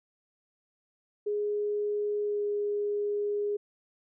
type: tone with pitch glide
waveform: sine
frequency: 415.3 to 412.2 Hz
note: G#4 to G#4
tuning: 0 to -13 cents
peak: -27 dBFS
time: 1.26-3.57 s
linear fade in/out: 10 ms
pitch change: -13 cents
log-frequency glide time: 2.23-2.42 s
effects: none